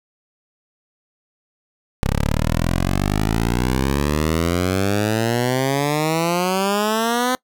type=exponential sweep; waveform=10% pulse; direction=up; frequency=33.33 to 256.9 Hz; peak=-9 dBFS; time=2.03-7.35 s; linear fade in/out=0 ms; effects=noise-tail reverb RT60 0.1 s tail -23 dB re dry